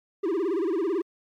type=tone with vibrato; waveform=triangle; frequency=360.6 Hz; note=F#4; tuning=45 cents flat; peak=-21 dBFS; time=0.23-1.02 s; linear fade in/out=10 ms; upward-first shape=sine; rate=18 Hz; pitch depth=220 cents each way; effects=MP3 96 kbps